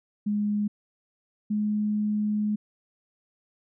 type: tone pair in turn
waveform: sine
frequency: 207.7 / 210.4 Hz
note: G#3 / G#3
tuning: 0 / +23 cents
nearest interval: unison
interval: 23 cents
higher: second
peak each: -23 dBFS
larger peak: neither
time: 0.26-0.68 / 1.5-2.56 s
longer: second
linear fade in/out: 10 ms
effects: none